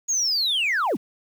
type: linear sweep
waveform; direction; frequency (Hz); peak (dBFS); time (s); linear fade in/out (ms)
sine; down; 6750 to 130.81; -18; 0.08-0.97; 20
effects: tanh soft clip ceiling -18 dBFS + 8-bit